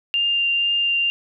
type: tone with vibrato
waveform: sine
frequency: 2794 Hz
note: F7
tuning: in tune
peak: -17 dBFS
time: 0.14-1.1 s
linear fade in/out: 0 ms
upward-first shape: triangle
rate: 2.1 Hz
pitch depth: 9 cents each way
effects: none